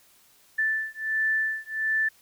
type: beating tone pair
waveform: sine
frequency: 1760 / 1761.4 Hz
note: A6 / A6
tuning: 0 / +1 cents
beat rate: 1.4 Hz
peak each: -27 dBFS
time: 0.58-2.09 s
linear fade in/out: 10 ms
effects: white hiss -59 dBFS RMS until 2.21 s